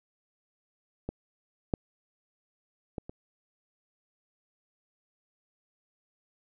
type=clicks; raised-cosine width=2 ms; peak=-20 / -13 / -21 / -27 dBFS; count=4; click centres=1.09 / 1.738 / 2.982 / 3.095 s; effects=none